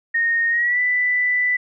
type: tone with pitch glide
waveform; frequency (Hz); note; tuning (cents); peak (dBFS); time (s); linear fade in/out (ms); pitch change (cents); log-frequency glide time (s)
sine; 1852 to 1984.9; A#6 to B6; -12 to +8; -16; 0.14-1.57; 10; +120; 0.5-0.8
effects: none